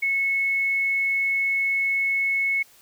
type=tone; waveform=sine; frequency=2196 Hz; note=C#7; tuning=17 cents flat; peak=-20 dBFS; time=0.02-2.63 s; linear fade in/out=10 ms; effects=white hiss -54 dBFS RMS until 2.81 s

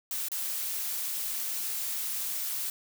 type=noise with dropouts; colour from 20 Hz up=blue; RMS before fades=-33 dBFS; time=0.11-2.7 s; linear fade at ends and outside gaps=1 ms; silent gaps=0.285-0.317 s; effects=none

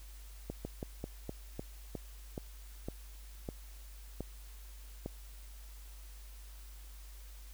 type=slowing click train; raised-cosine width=2 ms; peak=-25 dBFS; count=12; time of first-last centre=0.5-5.061 s; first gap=150 ms; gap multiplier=1.19; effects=added 50 Hz sine -48 dBFS peak until 7.53 s + white hiss -59 dBFS RMS until 7.53 s

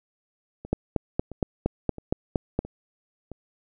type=two click trains; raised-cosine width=2 ms; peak=-24 / -9 dBFS; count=5 / 9; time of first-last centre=0.65-3.317 / 0.73-2.59 s; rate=1.5 / 4.3 Hz; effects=none

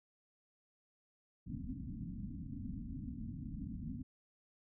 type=low-pass noise; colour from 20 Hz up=white; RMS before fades=-44 dBFS; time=1.46-4.03 s; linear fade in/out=10 ms; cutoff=280 Hz; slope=96 dB/octave; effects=none

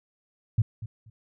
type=tone with echo; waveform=sine; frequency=110 Hz; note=A2; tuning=in tune; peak=-17 dBFS; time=0.58-0.62 s; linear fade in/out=5 ms; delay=240 ms; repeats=2; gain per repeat=-15 dB; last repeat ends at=1.1 s; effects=none

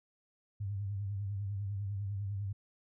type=tone with vibrato; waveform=sine; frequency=100 Hz; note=G2; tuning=35 cents sharp; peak=-34 dBFS; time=0.6-2.53 s; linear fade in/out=10 ms; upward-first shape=sine; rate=10 Hz; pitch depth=70 cents each way; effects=none

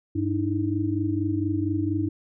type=tone cluster; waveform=sine; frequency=99 / 297.6 / 321.9 Hz; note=G2 / D4 / E4; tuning=+18 / +23 / -41 cents; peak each=-27 dBFS; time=0.15-2.09 s; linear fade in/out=10 ms; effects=none

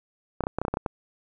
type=clicks; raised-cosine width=1 ms; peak=-12 dBFS; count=10; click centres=0.407 / 0.438 / 0.469 / 0.586 / 0.616 / 0.651 / 0.682 / 0.74 / 0.771 / 0.862 s; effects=none

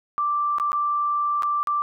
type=tone with dropouts; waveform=sine; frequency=1174.7 Hz; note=D6; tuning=in tune; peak=-20 dBFS; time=0.18-1.82 s; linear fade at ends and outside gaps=0 ms; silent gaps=0.584-0.599 / 0.719-0.73 / 1.423-1.432 / 1.63-1.672 s; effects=none

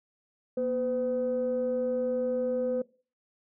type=tone pair together; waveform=sine; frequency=239.3 / 507 Hz; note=A#3 / B4; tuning=+46 / +45 cents; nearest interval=octave + minor second; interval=1299 cents; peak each=-32 / -26 dBFS; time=0.57-2.82 s; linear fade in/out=5 ms; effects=noise-tail reverb RT60 0.4 s tail -22 dB re dry + tanh soft clip ceiling -21 dBFS

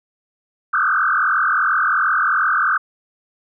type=tone with frequency modulation; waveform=sine; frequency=1373 Hz; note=F6; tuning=30 cents flat; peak=-14 dBFS; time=0.73-2.78 s; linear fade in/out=10 ms; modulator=42.8 Hz; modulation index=4.6; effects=none

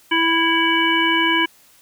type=harmonic tone with a mistuned harmonic; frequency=329.6 Hz; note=E4; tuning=in tune; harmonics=1 / 3 / 5 / 7 / 9; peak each=-21 / -21 / -21 / -21 / -21 dBFS; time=0.11-1.46 s; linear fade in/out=10 ms; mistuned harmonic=7; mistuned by=-20 cents; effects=white hiss -52 dBFS RMS until 1.81 s

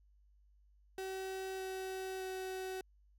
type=tone with pitch steps; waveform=35% pulse; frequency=380.6 / 378.4 / 376.2 Hz; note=F#4 / F#4 / F#4; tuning=+49 / +39 / +29 cents; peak=-38 dBFS; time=0.98-2.81 s; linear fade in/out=2 ms; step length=610 ms; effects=added 50 Hz sine -64 dBFS peak until 3.18 s

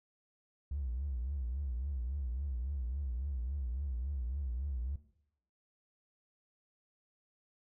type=tone with vibrato; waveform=triangle; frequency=65.41 Hz; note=C2; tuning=in tune; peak=-31 dBFS; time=0.71-4.96 s; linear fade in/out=5 ms; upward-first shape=triangle; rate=3.6 Hz; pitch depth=220 cents each way; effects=noise-tail reverb RT60 0.7 s tail -18 dB re dry + tanh soft clip ceiling -31 dBFS

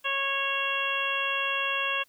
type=harmonic tone; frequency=550 Hz; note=C#5; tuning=14 cents flat; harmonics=1 / 2 / 3 / 4 / 5 / 6; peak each=-37 / -32 / -33 / -38 / -29 / -34 dBFS; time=0.04-2.04 s; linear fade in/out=20 ms; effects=white hiss -64 dBFS RMS until 2.08 s

